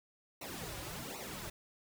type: noise with flanger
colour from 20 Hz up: pink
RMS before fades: -44 dBFS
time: 0.41-1.5 s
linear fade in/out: 5 ms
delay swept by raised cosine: 0.6 to 4.6 ms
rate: 1.3 Hz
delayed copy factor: -0.9
effects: none